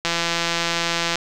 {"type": "click train", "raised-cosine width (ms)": 0.2, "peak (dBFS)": -4, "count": 188, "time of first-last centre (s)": [0.05, 1.157], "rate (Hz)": 169, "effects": []}